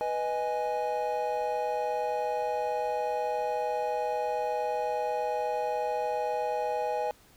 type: chord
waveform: triangle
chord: G# minor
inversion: first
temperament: equal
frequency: 493.9 / 622.3 / 830.6 Hz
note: B4 / D#5 / G#5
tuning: 0 / 0 / 0 cents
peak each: -31 / -31 / -29 dBFS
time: 0.01-7.11 s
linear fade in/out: 0 ms
effects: pink hiss -59 dBFS RMS until 7.36 s